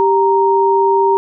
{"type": "tone pair together", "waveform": "sine", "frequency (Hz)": [392, 932.3], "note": ["G4", "A#5"], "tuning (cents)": [0, 0], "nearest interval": "octave + minor third", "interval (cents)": 1500, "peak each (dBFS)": -12, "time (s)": [0, 1.17], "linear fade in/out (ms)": 0, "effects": []}